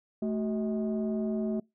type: tone cluster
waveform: sine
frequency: 218.6 / 377 / 637 Hz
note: A3 / F#4 / D#5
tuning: -11 / +32 / +41 cents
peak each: -28 / -33 / -37 dBFS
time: 0.22-1.6 s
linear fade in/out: 5 ms
effects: noise-tail reverb RT60 0.2 s tail -25 dB re dry + tanh soft clip ceiling -22 dBFS